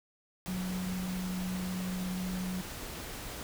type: tone in noise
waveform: sine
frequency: 183.8 Hz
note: F#3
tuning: 11 cents flat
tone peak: -33 dBFS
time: 0.48-2.61 s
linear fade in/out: 0 ms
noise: pink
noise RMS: -42 dBFS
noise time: 0.46-3.43 s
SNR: +6 dB
effects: none